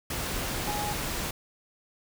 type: tone in noise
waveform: sine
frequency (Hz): 830.6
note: G#5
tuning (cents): 0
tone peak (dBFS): -32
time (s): 0.67-0.93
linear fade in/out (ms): 5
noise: pink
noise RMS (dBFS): -32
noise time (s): 0.1-1.31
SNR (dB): -3
effects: none